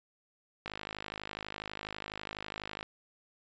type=click train; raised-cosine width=0.3 ms; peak=-22 dBFS; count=114; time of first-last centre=0.66-2.829 s; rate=52.1 Hz; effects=resampled to 16000 Hz